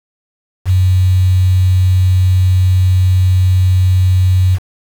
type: tone with quantisation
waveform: sine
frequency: 92.5 Hz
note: F#2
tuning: in tune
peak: -7 dBFS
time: 0.65-4.59 s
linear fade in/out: 50 ms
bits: 5
effects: none